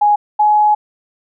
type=tone pair in turn; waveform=sine; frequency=830.6 / 842.7 Hz; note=G#5 / G#5; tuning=0 / +25 cents; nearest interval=unison; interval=25 cents; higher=second; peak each=-8 dBFS; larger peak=neither; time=0.01-0.16 / 0.39-0.75 s; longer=second; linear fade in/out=10 ms; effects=none